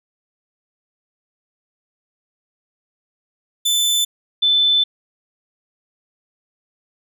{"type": "tone pair in turn", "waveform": ["sawtooth", "sine"], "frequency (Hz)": [3520, 3520], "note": ["A7", "A7"], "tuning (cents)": [0, 0], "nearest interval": "unison", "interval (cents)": 0, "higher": "neither", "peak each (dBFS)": -12, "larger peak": "neither", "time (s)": [[3.65, 4.05], [4.42, 4.84]], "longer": "second", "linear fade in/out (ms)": 10, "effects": []}